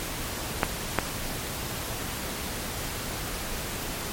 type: clicks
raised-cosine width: 0.5 ms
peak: -4 dBFS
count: 2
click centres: 0.632 / 0.987 s
effects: pink hiss -33 dBFS RMS until 4.12 s + MP3 64 kbps